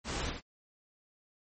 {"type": "noise with echo", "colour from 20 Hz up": "pink", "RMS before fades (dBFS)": -36, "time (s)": [0.04, 0.34], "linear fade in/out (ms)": 50, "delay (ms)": 74, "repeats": 1, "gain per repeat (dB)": -6, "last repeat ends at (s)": 0.414, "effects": ["MP3 32 kbps"]}